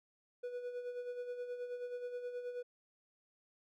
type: tone with tremolo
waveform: triangle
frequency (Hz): 490.4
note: B4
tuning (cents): -12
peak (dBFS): -36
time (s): 0.43-2.63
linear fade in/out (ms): 10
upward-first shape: sine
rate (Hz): 9.4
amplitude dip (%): 55
effects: none